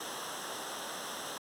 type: noise with comb filter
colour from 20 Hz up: pink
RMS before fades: -40 dBFS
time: 0-1.38 s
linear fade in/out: 5 ms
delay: 0.43 ms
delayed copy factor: -0.7
effects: high-pass 200 Hz 12 dB/octave + low-pass 12000 Hz 12 dB/octave